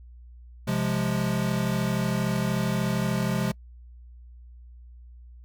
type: chord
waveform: square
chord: F minor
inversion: second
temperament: equal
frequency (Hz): 130.81 / 174.61 / 207.7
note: C3 / F3 / Ab3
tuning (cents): 0 / 0 / 0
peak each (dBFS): -29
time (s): 0.67-3.52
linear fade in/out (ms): 10
effects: noise-tail reverb RT60 0.1 s tail -26 dB re dry + added 60 Hz sine -44 dBFS peak until 5.44 s